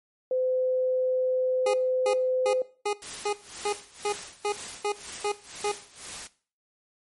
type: tone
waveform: sine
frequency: 512 Hz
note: C5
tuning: 38 cents flat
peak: -23 dBFS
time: 0.31-2.62 s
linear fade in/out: 2 ms
type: tone bursts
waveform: 25% pulse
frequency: 413.4 Hz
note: G#4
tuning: 8 cents flat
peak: -21 dBFS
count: 11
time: 1.66-5.718 s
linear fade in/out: 5 ms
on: 78 ms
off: 320 ms
type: noise with tremolo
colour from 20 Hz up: white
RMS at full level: -37 dBFS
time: 3.02-6.27 s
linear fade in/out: 0 ms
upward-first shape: sine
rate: 2 Hz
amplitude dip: 85%
effects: noise-tail reverb RT60 0.4 s tail -18 dB re dry + MP3 48 kbps